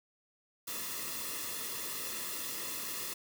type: noise with comb filter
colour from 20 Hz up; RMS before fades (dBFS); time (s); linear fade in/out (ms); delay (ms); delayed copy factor
white; -39; 0.67-3.14; 10; 1.3; -0.7
effects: none